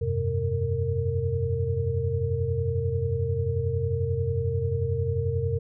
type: tone cluster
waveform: sine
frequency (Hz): 87.9 / 99.1 / 128.6 / 459.9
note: F2 / G2 / C3 / A#4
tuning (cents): +12 / +19 / -30 / -23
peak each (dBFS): -29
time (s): 0.01-5.59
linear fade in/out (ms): 10
effects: none